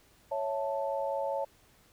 sine chord, A major, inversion first, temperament equal, 554.4 / 659.3 / 880 Hz, C#5 / E5 / A5, 0 / 0 / 0 cents, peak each -32 / -37 / -35 dBFS, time 0.31-1.45 s, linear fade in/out 10 ms, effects pink hiss -63 dBFS RMS until 1.92 s

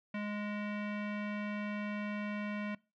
square tone with low-pass filter, 207.7 Hz, G#3, in tune, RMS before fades -38 dBFS, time 0.14-2.75 s, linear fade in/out 5 ms, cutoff 2300 Hz, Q 2.8, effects noise-tail reverb RT60 0.3 s tail -23 dB re dry

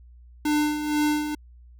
square tone with tremolo, 299.6 Hz, D4, 35 cents sharp, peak -20 dBFS, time 0.45-1.35 s, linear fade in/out 5 ms, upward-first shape sine, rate 2.1 Hz, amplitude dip 60%, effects added 60 Hz sine -46 dBFS peak until 1.79 s

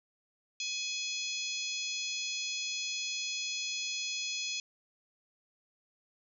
harmonic tone with a mistuned harmonic, 841 Hz, G#5, 22 cents sharp, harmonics 3 / 4 / 5 / 6 / 7 / 8, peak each -39 / -40 / -41 / -42 / -42 / -43 dBFS, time 0.6-4.6 s, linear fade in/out 2 ms, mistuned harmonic 7, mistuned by +34 cents, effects none

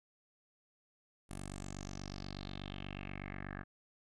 10% pulse tone with low-pass filter sweep, 48.25 Hz, G1, 27 cents flat, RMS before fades -45 dBFS, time 1.29-3.64 s, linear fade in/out 20 ms, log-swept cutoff 10000 to 1600 Hz, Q 4.8, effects none

